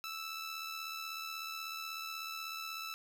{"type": "tone with amplitude modulation", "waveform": "15% pulse", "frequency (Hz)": 1318.5, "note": "E6", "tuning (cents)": 0, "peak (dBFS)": -32, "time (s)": [0.04, 2.94], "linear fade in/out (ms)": 0, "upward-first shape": "sine", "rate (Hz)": 76.3, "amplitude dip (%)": 45, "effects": []}